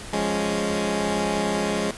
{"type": "chord", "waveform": "15% pulse", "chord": "Db major", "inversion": "first", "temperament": "equal", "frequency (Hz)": [174.61, 207.7, 277.2], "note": ["F3", "Ab3", "Db4"], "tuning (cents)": [0, 0, 0], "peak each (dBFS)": [-23, -18, -23], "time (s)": [0.13, 1.91], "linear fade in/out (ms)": 2, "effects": ["pink hiss -38 dBFS RMS until 1.97 s", "resampled to 24000 Hz"]}